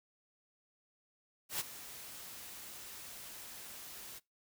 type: noise with ADSR envelope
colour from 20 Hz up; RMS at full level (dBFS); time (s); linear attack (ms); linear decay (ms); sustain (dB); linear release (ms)
white; -35; 1.49-4.2; 110; 21; -14; 26
effects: noise-tail reverb RT60 0.2 s tail -23 dB re dry